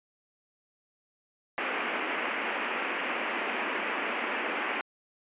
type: band-pass noise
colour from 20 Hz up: white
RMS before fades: -32 dBFS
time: 1.58-4.81 s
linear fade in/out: 0 ms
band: 220 to 2700 Hz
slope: 48 dB/octave
effects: resampled to 8000 Hz